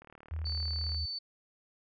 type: click train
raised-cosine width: 0.5 ms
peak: -37 dBFS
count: 36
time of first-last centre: 0.02-0.946 s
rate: 37.8 Hz
type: tone with vibrato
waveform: sine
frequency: 79.4 Hz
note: D#2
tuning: 36 cents sharp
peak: -33 dBFS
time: 0.31-1.06 s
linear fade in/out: 10 ms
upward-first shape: square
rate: 4.1 Hz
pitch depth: 8 cents each way
type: tone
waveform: sine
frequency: 4520 Hz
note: C#8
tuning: 33 cents sharp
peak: -35 dBFS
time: 0.45-1.19 s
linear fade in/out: 10 ms
effects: none